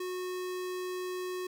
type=tone; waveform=square; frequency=365.4 Hz; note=F#4; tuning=22 cents flat; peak=-35 dBFS; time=0-1.47 s; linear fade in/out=5 ms; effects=none

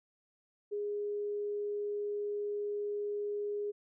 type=tone; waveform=sine; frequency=412.5 Hz; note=G#4; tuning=12 cents flat; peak=-33 dBFS; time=0.71-3.72 s; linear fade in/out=20 ms; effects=none

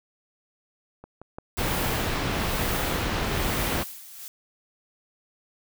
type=clicks; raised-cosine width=1 ms; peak=-29 / -28 / -22 / -23 / -31 dBFS; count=5; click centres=1.04 / 1.216 / 1.385 / 2.226 / 2.365 s
type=noise with tremolo; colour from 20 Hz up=blue; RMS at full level=-33 dBFS; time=1.57-4.28 s; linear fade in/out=0 ms; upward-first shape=sine; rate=1.1 Hz; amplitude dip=75%
type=low-pass noise; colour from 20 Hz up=pink; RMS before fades=-27 dBFS; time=1.57-3.84 s; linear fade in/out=20 ms; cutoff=3900 Hz; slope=12 dB/octave
effects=none

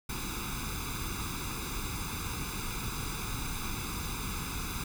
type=noise with comb filter; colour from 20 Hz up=pink; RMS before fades=-36 dBFS; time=0.09-4.84 s; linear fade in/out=5 ms; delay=0.81 ms; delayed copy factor=+0.9; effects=none

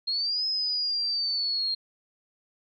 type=linear two-way sweep; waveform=sine; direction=up then down; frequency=4211 to 5130 to 4211 Hz; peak=-25 dBFS; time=0.07-1.75 s; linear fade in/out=10 ms; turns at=0.46 s; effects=none

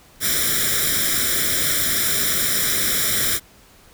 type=noise with comb filter; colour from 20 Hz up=white; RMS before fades=-20 dBFS; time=0.2-3.4 s; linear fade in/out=50 ms; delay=0.55 ms; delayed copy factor=+1; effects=pink hiss -50 dBFS RMS until 3.93 s

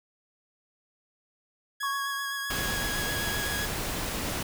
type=tone with vibrato; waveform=sawtooth; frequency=1661.2 Hz; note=G#6; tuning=in tune; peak=-28 dBFS; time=1.8-3.66 s; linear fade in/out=10 ms; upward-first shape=sine; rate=7.8 Hz; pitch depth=20 cents each way
type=tone with exponential decay; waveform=triangle; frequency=1108.7 Hz; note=C#6; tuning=in tune; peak=-26 dBFS; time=1.83-3.9 s; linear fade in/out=2 ms; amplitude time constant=450 ms
type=noise; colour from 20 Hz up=pink; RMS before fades=-32 dBFS; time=2.5-4.43 s; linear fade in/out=5 ms
effects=none

